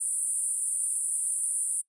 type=band-pass noise; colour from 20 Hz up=pink; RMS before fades=-29 dBFS; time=0-1.82 s; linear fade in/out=20 ms; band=8700 to 10000 Hz; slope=96 dB/octave; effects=noise-tail reverb RT60 0.1 s tail -22 dB re dry + resampled to 24000 Hz